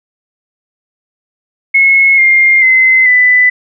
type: tone with pitch steps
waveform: sine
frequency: 2179 / 2116 / 2054 / 1994.7 Hz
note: C#7 / C7 / C7 / B6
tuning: -30 / +19 / -33 / +17 cents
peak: -4 dBFS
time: 1.74-3.5 s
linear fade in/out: 10 ms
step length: 440 ms
effects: none